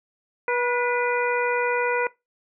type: harmonic tone with a mistuned harmonic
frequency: 486 Hz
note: B4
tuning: 28 cents flat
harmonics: 1 / 2 / 3 / 4 / 5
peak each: -24 / -27 / -29 / -30 / -31 dBFS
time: 0.48-2.07 s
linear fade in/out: 2 ms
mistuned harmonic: 4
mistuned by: +49 cents
effects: noise-tail reverb RT60 0.2 s tail -20 dB re dry